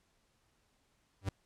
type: tone with exponential growth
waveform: 45% pulse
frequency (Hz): 97.2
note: G2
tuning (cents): -14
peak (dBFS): -29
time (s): 1.21-1.29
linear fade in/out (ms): 5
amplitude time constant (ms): 16
effects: pink hiss -74 dBFS RMS until 1.45 s + low-pass 10000 Hz 12 dB/octave